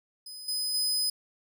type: tone with level steps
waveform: sawtooth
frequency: 5020 Hz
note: D#8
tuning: 15 cents sharp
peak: -38 / -26 / -23 dBFS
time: 0.26-1.1 s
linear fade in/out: 5 ms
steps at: 0.48 / 0.74 s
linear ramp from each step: 5 ms
effects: none